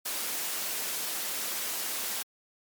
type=high-pass noise; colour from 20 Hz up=white; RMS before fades=-33 dBFS; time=0.05-2.23 s; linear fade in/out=10 ms; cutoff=240 Hz; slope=12 dB/octave; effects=MP3 96 kbps